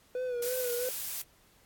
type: tone with vibrato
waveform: triangle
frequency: 493.9 Hz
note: B4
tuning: in tune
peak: -29 dBFS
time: 0.15-0.89 s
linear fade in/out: 2 ms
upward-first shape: sine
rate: 3 Hz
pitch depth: 53 cents each way
type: noise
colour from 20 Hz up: blue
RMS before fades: -36 dBFS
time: 0.42-1.22 s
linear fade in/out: 5 ms
effects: pink hiss -63 dBFS RMS until 1.65 s + AAC 64 kbps